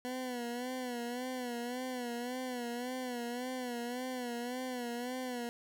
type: tone with vibrato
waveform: 20% pulse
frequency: 246.9 Hz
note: B3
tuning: in tune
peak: -32 dBFS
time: 0.05-5.49 s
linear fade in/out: 0 ms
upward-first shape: sine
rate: 1.8 Hz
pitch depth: 71 cents each way
effects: none